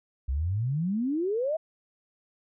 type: exponential sweep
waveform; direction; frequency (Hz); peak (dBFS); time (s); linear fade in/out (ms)
sine; up; 61.74 to 659.3; -25; 0.28-1.57; 10
effects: none